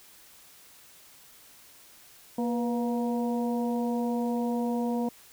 harmonic tone with a mistuned harmonic, 236.1 Hz, A#3, 22 cents sharp, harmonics 1 / 2 / 3 / 4, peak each -27 / -33 / -37 / -39 dBFS, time 2.38-5.09 s, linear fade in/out 5 ms, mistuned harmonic 2, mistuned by +53 cents, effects white hiss -54 dBFS RMS until 5.32 s

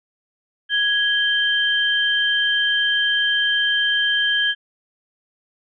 sine tone pair together, 1661.2 / 3136 Hz, G#6 / G7, 0 / 0 cents, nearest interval major seventh, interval 1100 cents, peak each -19 dBFS, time 0.69-4.55 s, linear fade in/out 50 ms, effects none

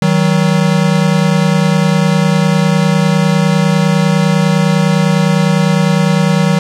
square tone pair together, 158.09 / 188 Hz, D#3 / F#3, +28 / +28 cents, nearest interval minor third, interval 300 cents, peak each -12 dBFS, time 0.02-6.59 s, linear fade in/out 2 ms, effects low-pass 8000 Hz 12 dB/octave + 7-bit

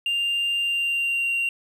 triangle tone with pitch glide, 2794 to 2762 Hz, F7 to F7, 0 to -20 cents, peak -19 dBFS, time 0.06-1.49 s, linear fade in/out 2 ms, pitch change -20 cents, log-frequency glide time 0.57-1.3 s, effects tanh soft clip ceiling -16 dBFS

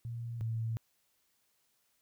sine tone pair in turn, 117.2 / 113.17 Hz, A#2 / A2, +10 / +49 cents, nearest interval minor second, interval 61 cents, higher first, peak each -37 / -32 dBFS, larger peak second, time 0.05-0.41 / 0.41-0.77 s, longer neither, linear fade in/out 0 ms, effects white hiss -75 dBFS RMS until 2.01 s

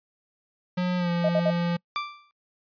square tone with pitch glide, 180.1 to 172.46 Hz, F#3 to F3, -46 to -21 cents, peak -24 dBFS, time 0.77-1.77 s, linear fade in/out 10 ms, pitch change -75 cents, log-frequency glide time 0.97-1.1 s
sine tone bursts, 622.3 Hz, D#5, in tune, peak -20 dBFS, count 3, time 1.24-1.504 s, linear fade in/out 5 ms, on 50 ms, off 57 ms
sawtooth tone with exponential decay, 1174.7 Hz, D6, in tune, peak -20 dBFS, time 1.96-2.31 s, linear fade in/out 0 ms, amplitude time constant 75 ms
effects noise-tail reverb RT60 0.1 s tail -26 dB re dry + resampled to 11025 Hz

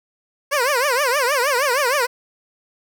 15% pulse tone with vibrato, 532 Hz, C5, 29 cents sharp, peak -10 dBFS, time 0.51-2.07 s, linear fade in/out 20 ms, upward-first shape triangle, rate 6.4 Hz, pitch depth 240 cents each way, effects none

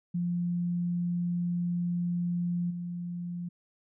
sine tone with level steps, 174.61 Hz, F3, in tune, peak -27 / -33 dBFS, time 0.14-3.49 s, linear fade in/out 10 ms, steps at 2.7 s, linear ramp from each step 10 ms, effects none

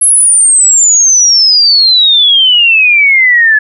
sine exponential sweep, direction down, 11000 to 1700 Hz, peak -3 dBFS, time 0.01-3.59 s, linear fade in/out 10 ms, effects none

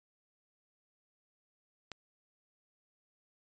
click, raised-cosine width 0.2 ms, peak -24 dBFS, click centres 1.917 s, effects resampled to 16000 Hz

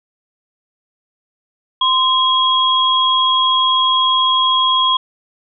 sine tone pair together, 1037 / 3296 Hz, C6 / G#7, -16 / -14 cents, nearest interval octave + minor sixth, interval 2002 cents, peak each -14 / -14 dBFS, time 1.81-4.97 s, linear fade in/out 5 ms, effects none

